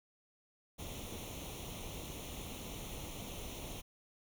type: noise with comb filter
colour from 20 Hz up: pink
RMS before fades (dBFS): -45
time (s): 0.78-3.82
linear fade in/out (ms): 20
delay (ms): 0.31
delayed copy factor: +0.75
effects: none